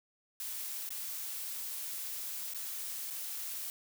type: noise with dropouts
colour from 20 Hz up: blue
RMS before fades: -40 dBFS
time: 0.4-3.7 s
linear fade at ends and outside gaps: 1 ms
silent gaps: 0.891-0.905 / 2.537-2.546 / 3.103-3.107 s
effects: none